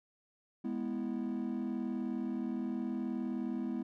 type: chord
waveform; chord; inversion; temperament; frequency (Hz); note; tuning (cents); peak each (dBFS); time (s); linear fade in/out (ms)
triangle; E major; first; equal with one note detuned; 207.7 / 246.9 / 328.3; G#3 / B3 / E4; 0 / 0 / -7; -36 / -34 / -38; 0.64-3.83; 10
effects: tanh soft clip ceiling -26 dBFS